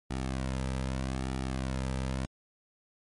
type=tone with flanger; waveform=sawtooth; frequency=65.4 Hz; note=C2; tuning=in tune; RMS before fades=-33 dBFS; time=0.1-2.26 s; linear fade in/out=10 ms; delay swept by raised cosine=1.9 to 2.78 ms; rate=0.81 Hz; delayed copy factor=-0.6; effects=MP3 48 kbps